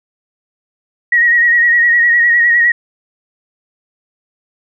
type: tone with vibrato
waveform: sine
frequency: 1895 Hz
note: A#6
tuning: 28 cents sharp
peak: -7 dBFS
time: 1.12-2.72 s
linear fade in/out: 5 ms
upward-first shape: sine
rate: 9.8 Hz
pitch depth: 39 cents each way
effects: none